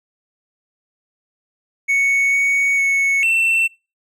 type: tone with pitch steps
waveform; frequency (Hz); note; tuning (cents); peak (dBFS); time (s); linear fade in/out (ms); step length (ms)
triangle; 2219 / 2231 / 2208 / 2688; C#7 / C#7 / C#7 / E7; +1 / +11 / -7 / +33; -12; 1.88-3.68; 20; 450
effects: noise-tail reverb RT60 0.3 s tail -25 dB re dry